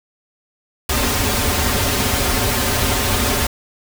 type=noise with comb filter; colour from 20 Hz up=pink; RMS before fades=-18 dBFS; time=0.89-3.47 s; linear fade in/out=5 ms; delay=6.1 ms; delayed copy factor=-0.85; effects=none